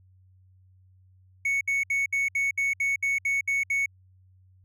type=tone bursts; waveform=triangle; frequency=2217 Hz; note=C#7; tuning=in tune; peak=-21 dBFS; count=11; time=1.45-3.86 s; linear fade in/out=5 ms; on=160 ms; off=65 ms; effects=added 93 Hz sine -55 dBFS peak until 4.64 s